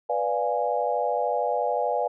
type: chord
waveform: sine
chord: B diminished seventh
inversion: none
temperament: equal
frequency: 493.9 / 587.3 / 698.5 / 830.6 Hz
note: B4 / D5 / F5 / Ab5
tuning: 0 / 0 / 0 / 0 cents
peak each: -28 dBFS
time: 0.09-2.08 s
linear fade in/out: 10 ms
effects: none